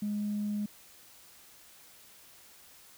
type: tone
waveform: sine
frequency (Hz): 207.7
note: G#3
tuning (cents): 0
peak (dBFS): -29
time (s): 0.02-0.66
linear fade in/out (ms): 5
effects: tanh soft clip ceiling -26 dBFS + white hiss -56 dBFS RMS until 2.97 s